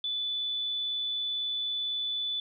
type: tone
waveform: sine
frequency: 3482 Hz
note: A7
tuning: 19 cents flat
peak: -29 dBFS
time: 0.04-2.4 s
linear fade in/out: 2 ms
effects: none